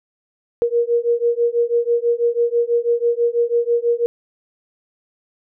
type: beating tone pair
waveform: sine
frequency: 469.6 / 475.7 Hz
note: A#4 / A#4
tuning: +13 / +35 cents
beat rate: 6.1 Hz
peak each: -18 dBFS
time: 0.62-4.06 s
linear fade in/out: 0 ms
effects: none